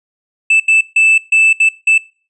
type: tone bursts at uneven times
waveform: triangle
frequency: 2637 Hz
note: E7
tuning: in tune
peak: -5 dBFS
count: 6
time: 0.5-0.6 / 0.68-0.81 / 0.96-1.18 / 1.32-1.53 / 1.6-1.69 / 1.87-1.98 s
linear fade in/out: 5 ms
effects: noise-tail reverb RT60 0.4 s tail -23 dB re dry + resampled to 24000 Hz